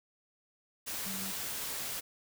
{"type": "tone in noise", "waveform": "sine", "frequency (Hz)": 192.4, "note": "G3", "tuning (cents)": -32, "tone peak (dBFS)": -42, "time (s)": [1.05, 1.32], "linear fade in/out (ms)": 20, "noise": "white", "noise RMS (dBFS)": -38, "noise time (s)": [0.86, 2.01], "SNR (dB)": -7, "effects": []}